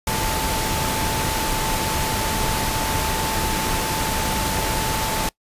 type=tone in noise; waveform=sine; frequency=880 Hz; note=A5; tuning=in tune; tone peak=-27 dBFS; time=0.07-5.29 s; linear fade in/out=2 ms; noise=pink; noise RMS=-23 dBFS; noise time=0.07-5.29 s; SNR=-7 dB; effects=noise-tail reverb RT60 0.1 s tail -23 dB re dry + resampled to 32000 Hz